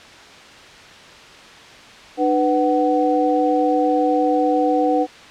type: tone cluster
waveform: sine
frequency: 301.4 / 497 / 749 Hz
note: D4 / B4 / F#5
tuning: +45 / +11 / +21 cents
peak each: -19 dBFS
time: 2.17-5.07 s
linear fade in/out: 50 ms
effects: white hiss -41 dBFS RMS until 5.3 s + low-pass 4000 Hz 12 dB/octave